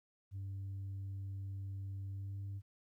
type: tone with pitch glide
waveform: sine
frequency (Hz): 97.5 to 98.92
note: G2 to G2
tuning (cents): -9 to +16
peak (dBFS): -38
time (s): 0.31-2.62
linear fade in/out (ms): 50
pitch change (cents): +25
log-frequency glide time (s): 2.08-2.4
effects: tanh soft clip ceiling -39 dBFS + 13-bit